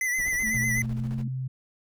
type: tone with vibrato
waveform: square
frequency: 2002 Hz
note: B6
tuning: 23 cents sharp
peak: -25 dBFS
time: 0.01-0.82 s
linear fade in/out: 2 ms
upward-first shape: sine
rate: 8 Hz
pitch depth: 52 cents each way
type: noise with tremolo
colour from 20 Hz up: brown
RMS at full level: -38 dBFS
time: 0.18-1.24 s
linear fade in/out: 10 ms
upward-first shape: square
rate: 14 Hz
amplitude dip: 65%
type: tone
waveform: sine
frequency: 220 Hz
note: A3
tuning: in tune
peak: -32 dBFS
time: 0.43-1.28 s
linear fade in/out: 5 ms
type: tone with pitch glide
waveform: sine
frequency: 123.47 to 129.98 Hz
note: B2 to C3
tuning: 0 to -11 cents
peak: -28 dBFS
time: 0.54-1.48 s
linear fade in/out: 10 ms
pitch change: +89 cents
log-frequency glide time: 0.94-1.15 s
effects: none